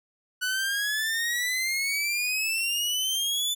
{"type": "exponential sweep", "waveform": "sawtooth", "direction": "up", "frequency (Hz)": [1480, 3520], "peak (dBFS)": -22, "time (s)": [0.41, 3.55], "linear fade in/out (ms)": 20, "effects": []}